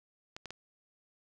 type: clicks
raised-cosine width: 0.2 ms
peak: -25 dBFS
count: 3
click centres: 0.365 / 0.457 / 0.506 s
effects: none